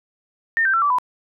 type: tone with pitch steps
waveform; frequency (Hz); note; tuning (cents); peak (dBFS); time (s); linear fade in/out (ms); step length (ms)
sine; 1818 / 1564.5 / 1346.3 / 1158.6 / 997; A#6 / G6 / E6 / D6 / B5; -44 / -4 / +36 / -24 / +16; -15; 0.57-0.985; 0; 83
effects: none